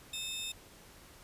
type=tone pair together; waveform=sawtooth; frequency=2607 / 3645 Hz; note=E7 / A#7; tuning=-20 / -40 cents; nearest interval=tritone; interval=580 cents; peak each=-40 / -35 dBFS; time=0.13-0.52 s; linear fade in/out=5 ms; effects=pink hiss -56 dBFS RMS until 1.23 s + resampled to 32000 Hz